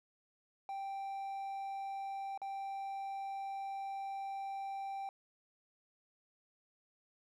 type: tone with dropouts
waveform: triangle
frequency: 784 Hz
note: G5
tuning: in tune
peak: -37 dBFS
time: 0.69-5.09 s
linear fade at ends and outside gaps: 1 ms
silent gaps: 2.376-2.417 s
effects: none